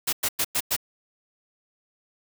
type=noise bursts; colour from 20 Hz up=white; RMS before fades=-24 dBFS; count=5; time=0.07-0.765 s; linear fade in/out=10 ms; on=59 ms; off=100 ms; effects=none